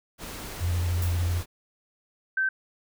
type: noise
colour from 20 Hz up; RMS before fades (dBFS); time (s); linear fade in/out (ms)
pink; -38; 0.18-1.46; 50
type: tone with vibrato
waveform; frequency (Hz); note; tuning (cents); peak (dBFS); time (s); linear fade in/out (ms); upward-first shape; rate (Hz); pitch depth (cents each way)
sine; 87.31; F2; 0; -23; 0.59-1.43; 50; sine; 13; 40
type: noise with exponential decay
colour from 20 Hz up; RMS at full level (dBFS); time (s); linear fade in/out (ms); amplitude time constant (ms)
violet; -33; 1.02-1.25; 2; 50
type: tone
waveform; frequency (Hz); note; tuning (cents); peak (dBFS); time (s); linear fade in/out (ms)
sine; 1548; G6; -22; -22; 2.37-2.49; 5
effects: none